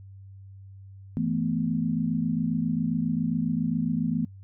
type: chord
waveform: sine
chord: E suspended fourth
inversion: none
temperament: just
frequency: 164.81 / 219.8 / 247.2 Hz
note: E3 / A3 / B3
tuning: 0 / -2 / +2 cents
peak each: -28 dBFS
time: 1.17-4.25 s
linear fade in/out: 0 ms
effects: noise-tail reverb RT60 0.1 s tail -22 dB re dry + added 97 Hz sine -43 dBFS peak until 4.43 s